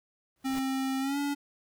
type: noise with exponential growth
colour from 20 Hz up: pink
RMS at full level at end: -38 dBFS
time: 0.36-0.59 s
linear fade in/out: 1 ms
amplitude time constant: 49 ms
type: tone with pitch glide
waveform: square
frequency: 265.9 to 285 Hz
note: C4 to C#4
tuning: +28 to +48 cents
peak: -29 dBFS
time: 0.44-1.35 s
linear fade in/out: 20 ms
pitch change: +120 cents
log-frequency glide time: 1-1.18 s
effects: none